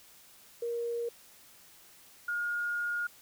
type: tone pair in turn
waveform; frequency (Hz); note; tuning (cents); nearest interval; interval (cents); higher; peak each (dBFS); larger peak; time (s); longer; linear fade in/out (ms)
sine; 470.6 / 1426.2; A#4 / F6; +16 / +36; octave + perfect fifth; 1920; second; -31 / -30; second; 0.62-1.09 / 2.28-3.07; second; 5
effects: white hiss -57 dBFS RMS until 3.21 s